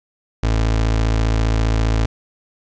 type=tone; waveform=30% pulse; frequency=55 Hz; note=A1; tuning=in tune; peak=-12 dBFS; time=0.43-2.06 s; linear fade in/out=5 ms; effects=resampled to 16000 Hz + 8-bit